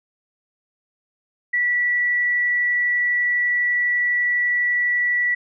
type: tone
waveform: sine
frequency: 1952 Hz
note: B6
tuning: 21 cents flat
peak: -17 dBFS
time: 1.53-5.35 s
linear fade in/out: 10 ms
effects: none